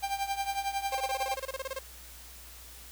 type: tone with tremolo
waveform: 45% pulse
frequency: 791 Hz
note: G5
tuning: 15 cents sharp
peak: -27 dBFS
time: 0.02-1.36 s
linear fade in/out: 20 ms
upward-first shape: triangle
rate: 11 Hz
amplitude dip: 85%
type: tone bursts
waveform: sawtooth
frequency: 533 Hz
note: C5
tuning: 32 cents sharp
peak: -29 dBFS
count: 16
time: 0.92-1.79 s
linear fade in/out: 5 ms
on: 30 ms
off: 26 ms
effects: added 60 Hz sine -51 dBFS peak until 2.91 s + white hiss -50 dBFS RMS until 2.91 s